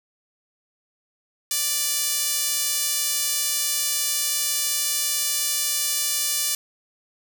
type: tone with high-pass filter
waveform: sawtooth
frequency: 587.3 Hz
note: D5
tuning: in tune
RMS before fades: -24 dBFS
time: 1.51-6.55 s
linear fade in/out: 2 ms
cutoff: 5600 Hz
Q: 0.7
effects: none